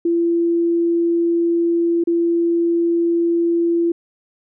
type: tone with dropouts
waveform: sine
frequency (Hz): 339.1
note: E4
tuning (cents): +49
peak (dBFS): -14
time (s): 0.05-3.92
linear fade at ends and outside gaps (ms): 5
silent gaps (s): 2.039-2.072
effects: none